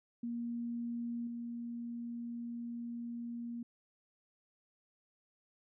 sine tone with level steps, 236.1 Hz, A#3, 22 cents sharp, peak -36 / -39 dBFS, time 0.23-3.63 s, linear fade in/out 5 ms, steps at 1.27 s, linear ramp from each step 2 ms, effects none

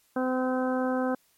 harmonic tone, 256.5 Hz, C4, 34 cents flat, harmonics 1 / 2 / 3 / 4 / 5 / 6, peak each -27 / -29 / -34 / -38 / -38 / -38 dBFS, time 0.16-1.15 s, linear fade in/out 5 ms, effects white hiss -66 dBFS RMS until 1.37 s + MP3 64 kbps

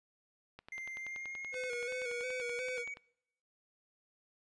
click train, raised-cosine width 0.3 ms, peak -33 dBFS, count 26, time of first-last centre 0.59-2.971 s, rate 10.5 Hz
triangle tone with pitch glide, 2093 to 2256 Hz, C7 to C#7, 0 to +30 cents, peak -39 dBFS, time 0.72-2.94 s, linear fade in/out 2 ms, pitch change +130 cents, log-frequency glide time 0.97-2.3 s
square tone with vibrato, 493.9 Hz, B4, in tune, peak -39 dBFS, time 1.52-2.85 s, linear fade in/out 50 ms, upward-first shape square, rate 2.8 Hz, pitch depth 46 cents each way
effects noise-tail reverb RT60 0.8 s tail -25 dB re dry + resampled to 22050 Hz

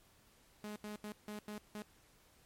sawtooth tone bursts at uneven times, 210 Hz, G#3, 19 cents sharp, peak -39 dBFS, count 6, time 0.64-0.76 / 0.84-0.96 / 1.04-1.12 / 1.28-1.39 / 1.48-1.58 / 1.75-1.82 s, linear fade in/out 0 ms, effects pink hiss -67 dBFS RMS until 2.45 s + MP3 64 kbps

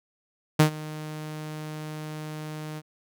sawtooth tone with ADSR envelope, 153.9 Hz, D#3, 19 cents flat, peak -9 dBFS, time 0.59-2.82 s, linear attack 9 ms, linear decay 100 ms, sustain -21 dB, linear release 43 ms, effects none

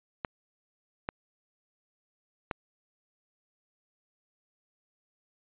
clicks, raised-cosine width 0.5 ms, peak -16 dBFS, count 3, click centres 0.248 / 1.089 / 2.512 s, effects resampled to 8000 Hz

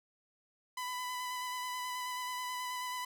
sawtooth tone with vibrato, 999 Hz, B5, 20 cents sharp, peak -33 dBFS, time 0.77-3.05 s, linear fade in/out 5 ms, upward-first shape square, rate 9.3 Hz, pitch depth 13 cents each way, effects none

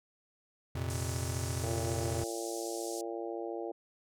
square chord, F suspended fourth, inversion none, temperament just, 87.31 / 116.41 / 130.96 Hz, F2 / Bb2 / C3, 0 / -2 / +2 cents, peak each -37 / -39 / -40 dBFS, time 0.75-2.24 s, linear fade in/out 5 ms
pink band-pass noise, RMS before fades -45 dBFS, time 0.9-3.01 s, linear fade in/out 0 ms, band 5300 to 10000 Hz, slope 24 dB/octave
harmonic tone, 114.3 Hz, A#2, 34 cents flat, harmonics 3 / 4 / 5 / 6 / 7, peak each -39 / -41 / -43 / -45 / -46 dBFS, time 1.63-3.72 s, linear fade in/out 10 ms
effects none

